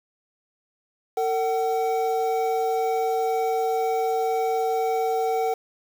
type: tone pair together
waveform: triangle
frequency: 452.6 / 755 Hz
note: A4 / F#5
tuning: +49 / +35 cents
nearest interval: major sixth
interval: 886 cents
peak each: -22 dBFS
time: 1.17-5.54 s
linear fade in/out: 5 ms
effects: 7-bit